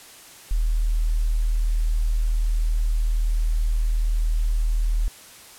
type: tone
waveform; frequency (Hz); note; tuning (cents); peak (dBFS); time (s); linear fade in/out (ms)
sine; 39.38; D#1; +22; -18; 0.51-5.08; 0
effects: white hiss -45 dBFS RMS until 5.58 s + low-pass 12000 Hz 12 dB/octave